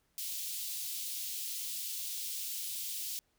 white high-pass noise, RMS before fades -39 dBFS, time 0.18-3.19 s, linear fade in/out 0 ms, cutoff 3000 Hz, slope 24 dB/octave, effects pink hiss -75 dBFS RMS until 3.38 s

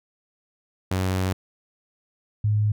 sawtooth / sine tone pair in turn, 93.5 / 105.56 Hz, F#2 / G#2, +19 / +29 cents, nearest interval major second, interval 210 cents, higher second, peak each -18 dBFS, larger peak neither, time 0.91-1.33 / 2.44-2.72 s, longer first, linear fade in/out 5 ms, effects none

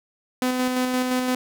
sawtooth tone with tremolo, 253.2 Hz, B3, 43 cents sharp, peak -16 dBFS, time 0.42-1.35 s, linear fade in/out 2 ms, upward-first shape square, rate 5.8 Hz, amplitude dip 30%, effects none

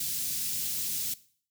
white band-stop noise, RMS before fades -32 dBFS, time 0-1.14 s, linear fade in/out 5 ms, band 190 to 4000 Hz, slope 12 dB/octave, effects noise-tail reverb RT60 0.5 s tail -18 dB re dry + high-pass 100 Hz 12 dB/octave

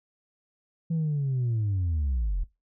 sine linear sweep, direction down, 167.2 to 39 Hz, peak -22 dBFS, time 0.9-2.44 s, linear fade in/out 10 ms, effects noise-tail reverb RT60 0.2 s tail -19 dB re dry + tanh soft clip ceiling -22 dBFS

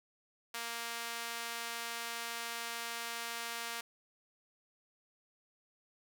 sawtooth tone with high-pass filter, 233 Hz, A#3, 1 cent flat, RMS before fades -41 dBFS, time 0.54-3.81 s, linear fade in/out 5 ms, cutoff 1200 Hz, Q 0.61, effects none

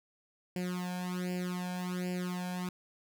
sawtooth tone with flanger, 180.4 Hz, F#3, 44 cents flat, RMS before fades -36 dBFS, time 0.56-2.69 s, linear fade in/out 2 ms, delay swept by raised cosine 0.4 to 1.25 ms, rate 1.3 Hz, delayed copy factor +1, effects none

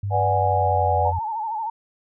sine tone with pitch glide, 100.1 to 88.15 Hz, G2 to F2, +37 to +17 cents, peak -23 dBFS, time 0.03-1.19 s, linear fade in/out 5 ms, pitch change -220 cents, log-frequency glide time 0.2-1 s
sine chord, G# half-diminished seventh, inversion first, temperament equal, 493.9 / 587.3 / 740 / 830.6 Hz, B4 / D5 / F#5 / G#5, 0 / 0 / 0 / 0 cents, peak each -27 / -25 / -22 / -22 dBFS, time 0.1-1.13 s, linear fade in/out 50 ms
sine tone with vibrato, 880 Hz, A5, in tune, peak -24 dBFS, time 1.05-1.7 s, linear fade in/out 5 ms, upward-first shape sine, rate 13 Hz, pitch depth 81 cents each way
effects none

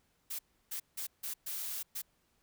blue noise bursts at uneven times, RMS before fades -39 dBFS, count 6, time 0.3-0.39 / 0.71-0.8 / 0.97-1.07 / 1.23-1.34 / 1.46-1.83 / 1.95-2.02 s, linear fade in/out 10 ms, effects pink hiss -74 dBFS RMS until 2.42 s

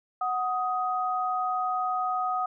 sine tone pair together, 740 / 1251.7 Hz, F#5 / D#6, 0 / +10 cents, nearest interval major sixth, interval 910 cents, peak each -28 dBFS, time 0.21-2.46 s, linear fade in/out 5 ms, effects none

